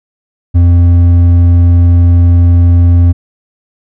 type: tone with hard clipping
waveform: sine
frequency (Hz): 86.8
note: F2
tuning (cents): -10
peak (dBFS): -4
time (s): 0.54-3.13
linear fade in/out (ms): 20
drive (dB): 5
effects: none